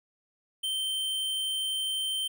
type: tone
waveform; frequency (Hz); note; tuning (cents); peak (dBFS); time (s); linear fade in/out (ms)
square; 3114; G7; -12; -29; 0.63-2.28; 10
effects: none